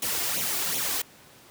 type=noise with flanger; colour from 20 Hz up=white; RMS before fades=-28 dBFS; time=0.02-1.02 s; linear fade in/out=5 ms; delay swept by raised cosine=0.3 to 2.8 ms; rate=2.7 Hz; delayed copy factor=+0.7; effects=pink hiss -52 dBFS RMS until 1.5 s + high-pass 100 Hz 12 dB/octave

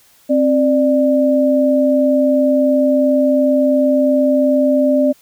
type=tone pair together; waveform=sine; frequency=264.2 / 593 Hz; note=C4 / D5; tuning=+17 / +17 cents; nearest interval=octave + major second; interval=1400 cents; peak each=-13 dBFS; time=0.29-5.13 s; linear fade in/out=20 ms; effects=white hiss -51 dBFS RMS until 5.21 s

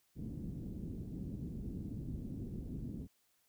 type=low-pass noise; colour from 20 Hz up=white; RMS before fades=-43 dBFS; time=0.15-3.08 s; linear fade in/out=50 ms; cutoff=260 Hz; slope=24 dB/octave; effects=white hiss -75 dBFS RMS until 3.48 s

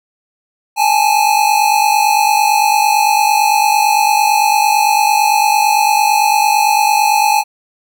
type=tone pair together; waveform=square; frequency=822.1 / 871 Hz; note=G#5 / A5; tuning=-18 / -18 cents; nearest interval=minor second; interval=100 cents; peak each=-13 dBFS; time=0.76-7.44 s; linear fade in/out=50 ms; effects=none

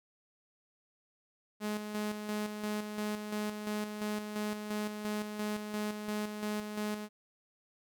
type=tone with tremolo; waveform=sawtooth; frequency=210.7 Hz; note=G#3; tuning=25 cents sharp; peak=-29 dBFS; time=1.6-7.09 s; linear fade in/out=50 ms; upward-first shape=square; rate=2.9 Hz; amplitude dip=50%; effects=none

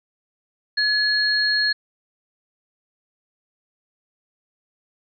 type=tone pair together; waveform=sine; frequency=1700 / 4284 Hz; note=G#6 / C8; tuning=+40 / +40 cents; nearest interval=octave + major third; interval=1600 cents; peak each=-20 dBFS; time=0.77-1.73 s; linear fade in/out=10 ms; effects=none

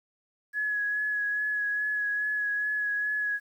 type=tone with vibrato; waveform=sine; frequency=1684 Hz; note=G#6; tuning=24 cents sharp; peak=-26 dBFS; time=0.53-3.4 s; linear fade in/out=50 ms; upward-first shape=sine; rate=2.4 Hz; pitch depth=18 cents each way; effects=10-bit

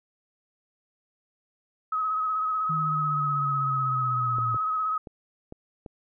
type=tone with vibrato; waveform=sine; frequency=1274 Hz; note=D#6; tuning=41 cents sharp; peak=-24 dBFS; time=1.92-4.98 s; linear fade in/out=5 ms; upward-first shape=sine; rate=16 Hz; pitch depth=28 cents each way
type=linear sweep; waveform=sine; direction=down; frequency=158.9 to 113.9 Hz; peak=-29 dBFS; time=2.69-4.57 s; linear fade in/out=10 ms
type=clicks; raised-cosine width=2 ms; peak=-26 dBFS; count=5; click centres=4.385 / 4.545 / 5.072 / 5.524 / 5.862 s
effects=none

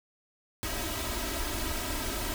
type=noise with comb filter; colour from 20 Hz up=pink; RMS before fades=-33 dBFS; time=0.63-2.34 s; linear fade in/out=0 ms; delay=3.1 ms; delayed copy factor=+0.85; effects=none

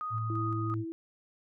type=tone with tremolo; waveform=sine; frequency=1244.5 Hz; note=D#6; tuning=in tune; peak=-33 dBFS; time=0.01-0.74 s; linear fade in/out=0 ms; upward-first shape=square; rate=2.9 Hz; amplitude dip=35%
type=tone; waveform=sine; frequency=110.8 Hz; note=A2; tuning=13 cents sharp; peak=-31 dBFS; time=0.1-0.85 s; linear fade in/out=50 ms
type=tone with vibrato; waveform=sine; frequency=328.7 Hz; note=E4; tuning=5 cents flat; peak=-35 dBFS; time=0.3-0.92 s; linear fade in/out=0 ms; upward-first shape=sine; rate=14 Hz; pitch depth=9 cents each way
effects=none

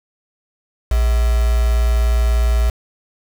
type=tone with quantisation; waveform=sine; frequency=58.27 Hz; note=A#1; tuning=in tune; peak=-12 dBFS; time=0.91-2.7 s; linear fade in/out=5 ms; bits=4; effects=none

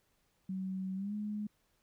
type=tone with pitch glide; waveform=sine; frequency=188.9 to 209.6 Hz; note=F#3 to G#3; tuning=+36 to +16 cents; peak=-35 dBFS; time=0.49-1.47 s; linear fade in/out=5 ms; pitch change=+180 cents; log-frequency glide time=0.95-1.14 s; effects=pink hiss -75 dBFS RMS until 1.82 s

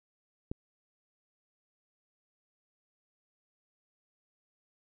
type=click; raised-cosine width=3 ms; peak=-22 dBFS; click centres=0.515 s; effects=none

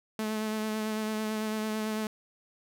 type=tone with vibrato; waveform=sawtooth; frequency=216.4 Hz; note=A3; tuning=29 cents flat; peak=-26 dBFS; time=0.19-2.07 s; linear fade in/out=2 ms; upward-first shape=sine; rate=9 Hz; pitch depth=19 cents each way; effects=none

